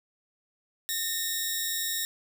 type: tone pair together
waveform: 10% pulse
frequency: 1819 / 3820 Hz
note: A#6 / A#7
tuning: -43 / +42 cents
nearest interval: octave + minor second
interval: 1285 cents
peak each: -23 dBFS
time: 0.89-2.05 s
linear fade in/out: 0 ms
effects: none